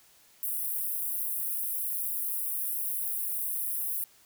white high-pass noise, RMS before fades -32 dBFS, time 0.43-4.04 s, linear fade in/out 0 ms, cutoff 9900 Hz, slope 48 dB/octave, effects white hiss -60 dBFS RMS until 4.25 s

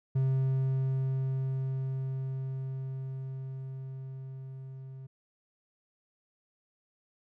triangle tone with level ramp, 132.7 Hz, C3, 25 cents sharp, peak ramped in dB -22 to -40 dBFS, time 0.15-5.07 s, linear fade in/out 10 ms, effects none

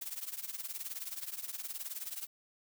blue noise with tremolo, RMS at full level -38 dBFS, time 0.01-2.27 s, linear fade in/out 10 ms, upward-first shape triangle, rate 19 Hz, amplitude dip 90%, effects none

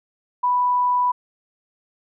sine tone, 987.8 Hz, B5, in tune, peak -16 dBFS, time 0.43-1.12 s, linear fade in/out 10 ms, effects none

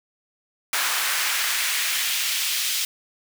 pink noise with high-pass filter sweep, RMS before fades -24 dBFS, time 0.73-2.85 s, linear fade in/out 2 ms, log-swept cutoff 1300 to 3300 Hz, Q 1.2, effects none

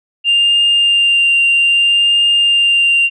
sine tone with vibrato, 2794 Hz, F7, in tune, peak -7 dBFS, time 0.24-3.1 s, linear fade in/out 50 ms, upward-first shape triangle, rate 0.62 Hz, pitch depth 13 cents each way, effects tanh soft clip ceiling -5 dBFS

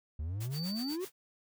triangle exponential sweep, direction up, 71 to 392 Hz, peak -32 dBFS, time 0.19-1.05 s, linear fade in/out 5 ms
white noise with tremolo, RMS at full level -46 dBFS, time 0.4-1.12 s, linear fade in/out 10 ms, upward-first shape sine, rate 8.1 Hz, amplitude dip 95%
triangle tone, 4578 Hz, D8, 45 cents flat, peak -38 dBFS, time 0.53-0.97 s, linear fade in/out 50 ms
effects none

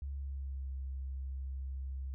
sine tone with pitch glide, 69.3 to 66.63 Hz, C#2 to C2, 0 to +32 cents, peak -37 dBFS, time 0.02-2.14 s, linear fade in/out 0 ms, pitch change -68 cents, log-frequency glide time 0.12-0.7 s, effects none

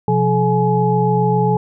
sine tone cluster, 128.8 / 176.2 / 428.9 / 844 Hz, C3 / F3 / A4 / G#5, -27 / +16 / -44 / +28 cents, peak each -18 dBFS, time 0.08-1.57 s, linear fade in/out 2 ms, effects none

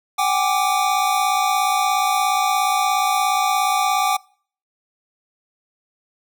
square tone cluster, 757 / 814 / 1176 Hz, F#5 / G#5 / D6, +39 / -35 / +2 cents, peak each -22 dBFS, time 0.18-4.17 s, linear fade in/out 10 ms, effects noise-tail reverb RT60 0.5 s tail -25 dB re dry

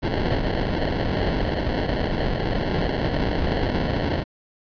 pink noise with sample-and-hold, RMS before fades -23 dBFS, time 0.02-4.24 s, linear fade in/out 20 ms, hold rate 1225 Hz, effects resampled to 11025 Hz

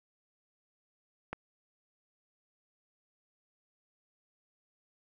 click, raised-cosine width 0.5 ms, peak -21 dBFS, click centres 1.33 s, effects none

